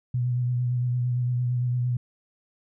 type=tone with vibrato; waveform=sine; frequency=123.4 Hz; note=B2; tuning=1 cent flat; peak=-22 dBFS; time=0.14-1.97 s; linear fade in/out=5 ms; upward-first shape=sine; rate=8.8 Hz; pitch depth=26 cents each way; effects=none